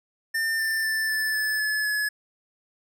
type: tone with pitch steps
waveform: square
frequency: 1800 / 1783.4 / 1767 / 1750.8 / 1734.7 / 1718.7 / 1702.9 Hz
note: A6 / A6 / A6 / A6 / A6 / A6 / G#6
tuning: +39 / +23 / +7 / -9 / -25 / -41 / +43 cents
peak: -24 dBFS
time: 0.34-2.09 s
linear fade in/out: 10 ms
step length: 250 ms
effects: none